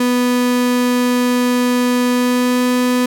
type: tone with pitch glide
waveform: 35% pulse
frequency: 246.9 to 248.9 Hz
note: B3 to B3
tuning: 0 to +14 cents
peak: -11 dBFS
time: 0-3.06 s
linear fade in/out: 5 ms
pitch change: +14 cents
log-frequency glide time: 2.11-2.64 s
effects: none